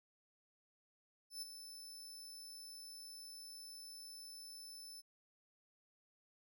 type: tone with ADSR envelope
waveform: sawtooth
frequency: 5274 Hz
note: E8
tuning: in tune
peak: -39 dBFS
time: 1.3-5.02 s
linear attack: 120 ms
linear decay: 18 ms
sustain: -9 dB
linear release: 25 ms
effects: none